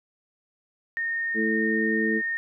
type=tone; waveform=sine; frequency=1837 Hz; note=A#6; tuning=26 cents flat; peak=-25 dBFS; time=0.97-2.37 s; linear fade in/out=0 ms
type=harmonic tone; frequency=110 Hz; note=A2; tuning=in tune; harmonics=2 / 3 / 4; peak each=-26 / -28 / -29 dBFS; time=1.34-2.22 s; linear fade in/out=50 ms
effects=none